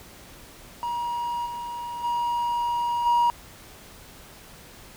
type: tone with level steps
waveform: triangle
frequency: 953 Hz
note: A#5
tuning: 38 cents sharp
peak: -24 / -29 / -21 / -15 dBFS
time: 0.83-3.3 s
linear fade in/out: 0 ms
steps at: 1.45 / 2.03 / 3.05 s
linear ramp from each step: 20 ms
effects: tanh soft clip ceiling -11 dBFS + pink hiss -47 dBFS RMS until 4.96 s